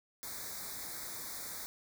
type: band-stop noise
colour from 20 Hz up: white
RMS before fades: -43 dBFS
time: 0.23-1.66 s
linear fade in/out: 0 ms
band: 2300 to 3600 Hz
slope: 96 dB/octave
effects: none